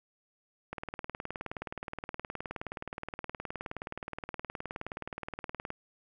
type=click train; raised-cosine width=0.5 ms; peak=-22 dBFS; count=96; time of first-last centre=0.73-5.704 s; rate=19.1 Hz; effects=none